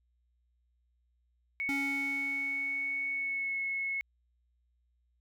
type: tone with pitch glide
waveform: sine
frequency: 2217 to 2188 Hz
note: C#7 to C#7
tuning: 0 to -23 cents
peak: -31 dBFS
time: 1.6-4.01 s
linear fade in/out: 0 ms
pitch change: -23 cents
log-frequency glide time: 3.1-3.59 s
type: tone with exponential decay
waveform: square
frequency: 278.5 Hz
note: C#4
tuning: 8 cents sharp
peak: -33 dBFS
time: 1.69-3.95 s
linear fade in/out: 0 ms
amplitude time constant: 490 ms
effects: added 60 Hz sine -70 dBFS peak until 5.2 s